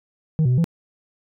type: tone with pitch steps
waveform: sine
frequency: 157.4 / 124.6 / 126.5 / 167.4 Hz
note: D#3 / B2 / B2 / E3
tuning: +20 / +16 / +42 / +27 cents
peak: -12 dBFS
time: 0.39-0.642 s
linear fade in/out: 0 ms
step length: 63 ms
effects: tanh soft clip ceiling -14 dBFS